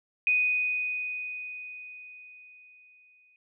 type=tone with exponential decay; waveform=sine; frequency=2489 Hz; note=D#7; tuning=in tune; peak=-20 dBFS; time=0.27-3.36 s; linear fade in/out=1 ms; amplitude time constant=670 ms; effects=none